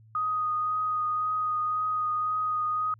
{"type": "tone with vibrato", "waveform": "sine", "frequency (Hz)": 1244.5, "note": "D#6", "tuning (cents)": 0, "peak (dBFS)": -25, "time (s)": [0.15, 2.94], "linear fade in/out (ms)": 2, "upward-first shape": "triangle", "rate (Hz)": 1.9, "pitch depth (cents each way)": 15, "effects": ["added 110 Hz sine -52 dBFS peak until 2.99 s"]}